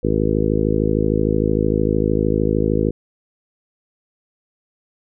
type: harmonic tone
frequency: 53.2 Hz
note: G#1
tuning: 42 cents sharp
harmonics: 1 / 2 / 3 / 4 / 5 / 6 / 7 / 8 / 9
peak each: -24 / -24 / -24 / -24 / -24 / -24 / -24 / -24 / -24 dBFS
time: 0.03-2.91 s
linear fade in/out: 10 ms
effects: none